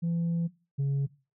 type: tone pair in turn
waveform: sine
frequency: 168.8 / 139.04 Hz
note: E3 / C#3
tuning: +41 / +6 cents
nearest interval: minor third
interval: 335 cents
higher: first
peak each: -24 / -22 dBFS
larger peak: second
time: 0.02-0.48 / 0.78-1.07 s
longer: first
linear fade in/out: 20 ms
effects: noise-tail reverb RT60 0.3 s tail -19 dB re dry + tanh soft clip ceiling -24 dBFS